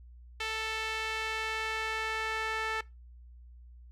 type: tone with band-pass filter sweep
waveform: sawtooth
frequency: 440.9 Hz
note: A4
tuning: 4 cents sharp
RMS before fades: -34 dBFS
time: 0.4-2.81 s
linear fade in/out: 5 ms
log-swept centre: 2700 to 1800 Hz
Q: 1.4
effects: noise-tail reverb RT60 0.2 s tail -20 dB re dry + added 60 Hz sine -49 dBFS peak until 3.91 s